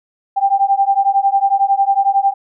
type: beating tone pair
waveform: sine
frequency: 784 / 795 Hz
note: G5 / G5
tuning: 0 / +24 cents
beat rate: 11 Hz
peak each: -14 dBFS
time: 0.36-2.34 s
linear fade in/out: 20 ms
effects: none